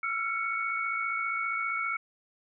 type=tone cluster; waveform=sine; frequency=1335 / 1390 / 2223 Hz; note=E6 / F6 / C#7; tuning=+22 / -9 / +4 cents; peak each=-33 / -36 / -31 dBFS; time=0.03-1.97 s; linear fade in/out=5 ms; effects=none

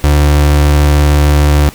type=tone; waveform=35% pulse; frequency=73.42 Hz; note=D2; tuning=in tune; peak=-4 dBFS; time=0.04-1.69 s; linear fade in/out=0 ms; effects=pink hiss -34 dBFS RMS until 1.74 s

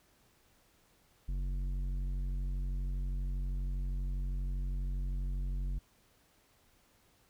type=tone with tanh clipping; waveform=sine; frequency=46.25 Hz; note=F#1; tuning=in tune; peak=-34 dBFS; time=1.28-5.79 s; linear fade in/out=10 ms; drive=10 dB; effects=pink hiss -68 dBFS RMS until 7.29 s

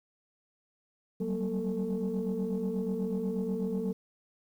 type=tone cluster; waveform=sine; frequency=187.5 / 195.7 / 234.1 / 446.6 Hz; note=F#3 / G3 / A#3 / A4; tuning=+23 / -3 / +8 / +26 cents; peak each=-32 / -35 / -35 / -33 dBFS; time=1.2-3.93 s; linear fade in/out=10 ms; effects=tanh soft clip ceiling -24 dBFS + 10-bit

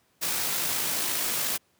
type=noise with amplitude modulation; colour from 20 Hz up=white; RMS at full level=-27 dBFS; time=0.21-1.58 s; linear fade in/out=20 ms; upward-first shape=sine; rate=54.3 Hz; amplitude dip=25%; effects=pink hiss -67 dBFS RMS until 1.79 s + high-pass 100 Hz 12 dB/octave

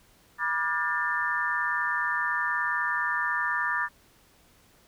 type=tone cluster; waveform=sine; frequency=971 / 1187 / 1421 / 1626 / 1785 Hz; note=B5 / D6 / F6 / G#6 / A6; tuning=-30 / +18 / +30 / -37 / +24 cents; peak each=-33 / -31 / -34 / -35 / -28 dBFS; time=0.38-3.89 s; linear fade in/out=50 ms; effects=pink hiss -60 dBFS RMS until 4.87 s

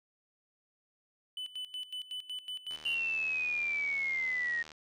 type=tone with tremolo; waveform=triangle; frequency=3002 Hz; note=F#7; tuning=24 cents sharp; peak=-35 dBFS; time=1.37-2.99 s; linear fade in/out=2 ms; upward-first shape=square; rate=5.4 Hz; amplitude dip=80%
type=click train; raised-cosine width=0.2 ms; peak=-31 dBFS; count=156; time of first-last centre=2.71-4.718 s; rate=77.2 Hz
type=linear sweep; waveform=sine; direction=down; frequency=2800 to 1858 Hz; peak=-30 dBFS; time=2.85-4.63 s; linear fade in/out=10 ms
effects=none

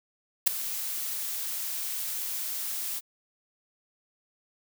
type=noise with ADSR envelope; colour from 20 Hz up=blue; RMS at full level=-17 dBFS; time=0.46-3.01 s; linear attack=15 ms; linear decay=4 ms; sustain=-16 dB; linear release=36 ms; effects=none

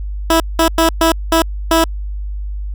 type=tone bursts at uneven times; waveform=15% pulse; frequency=327.4 Hz; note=E4; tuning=12 cents flat; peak=-3 dBFS; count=6; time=0.3-0.4 / 0.59-0.68 / 0.78-0.89 / 1.01-1.12 / 1.32-1.42 / 1.71-1.84 s; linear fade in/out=2 ms; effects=added 50 Hz sine -20 dBFS peak until 2.74 s

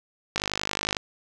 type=click train; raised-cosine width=0.2 ms; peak=-8 dBFS; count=32; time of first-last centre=0.36-0.968 s; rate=51 Hz; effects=none

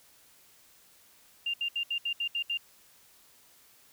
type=tone bursts; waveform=sine; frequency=2794 Hz; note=F7; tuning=in tune; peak=-28 dBFS; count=8; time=1.46-2.574 s; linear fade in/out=5 ms; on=78 ms; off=70 ms; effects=white hiss -60 dBFS RMS until 3.92 s

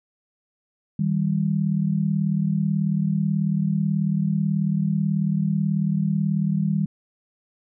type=tone pair together; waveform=sine; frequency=158.51 / 196.8 Hz; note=D#3 / G3; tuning=+32 / +7 cents; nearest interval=major third; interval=375 cents; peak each=-22 dBFS; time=0.99-6.86 s; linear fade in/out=5 ms; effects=none

